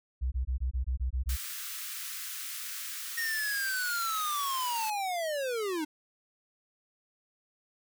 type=tone bursts; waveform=sine; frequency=63.6 Hz; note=C2; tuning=48 cents flat; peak=-27 dBFS; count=9; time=0.21-1.368 s; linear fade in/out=20 ms; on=110 ms; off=21 ms
type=high-pass noise; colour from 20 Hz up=white; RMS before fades=-39 dBFS; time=1.29-4.9 s; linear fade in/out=2 ms; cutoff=1200 Hz; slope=48 dB/octave
type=linear sweep; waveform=square; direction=down; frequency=1864.7 to 293.7 Hz; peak=-31 dBFS; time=3.17-5.85 s; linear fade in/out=10 ms
effects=none